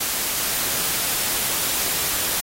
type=noise; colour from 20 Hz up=white; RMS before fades=-23 dBFS; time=0-2.41 s; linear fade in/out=10 ms; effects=AAC 48 kbps